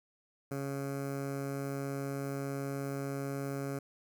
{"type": "tone with notch filter", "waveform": "15% pulse", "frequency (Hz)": 138.59, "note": "C#3", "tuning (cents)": 0, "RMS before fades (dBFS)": -37, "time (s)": [0.51, 3.79], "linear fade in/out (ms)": 5, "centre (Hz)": 3400, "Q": 0.68, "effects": []}